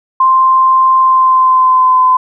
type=tone with pitch glide; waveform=sine; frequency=1046.5 to 1022 Hz; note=C6 to C6; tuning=0 to -41 cents; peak=-5 dBFS; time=0.2-2.17 s; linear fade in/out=5 ms; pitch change=-41 cents; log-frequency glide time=0.99-2.02 s; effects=none